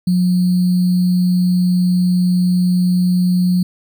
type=tone with sample-and-hold; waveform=sine; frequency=180.2 Hz; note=F#3; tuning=45 cents flat; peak=-11 dBFS; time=0.07-3.63 s; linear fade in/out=5 ms; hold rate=4410 Hz; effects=none